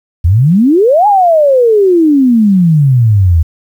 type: exponential two-way sweep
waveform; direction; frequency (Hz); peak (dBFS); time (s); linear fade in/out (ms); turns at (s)
sine; up then down; 77.78 to 850 to 77.78; -4; 0.24-3.43; 10; 1.07
effects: 7-bit